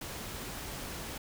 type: noise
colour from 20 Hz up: pink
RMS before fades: -41 dBFS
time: 0.01-1.18 s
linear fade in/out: 5 ms
effects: none